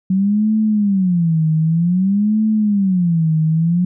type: tone with vibrato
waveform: sine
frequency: 185 Hz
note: F#3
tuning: in tune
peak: -12 dBFS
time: 0.1-3.85 s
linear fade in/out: 5 ms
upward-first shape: sine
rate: 0.53 Hz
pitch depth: 280 cents each way
effects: none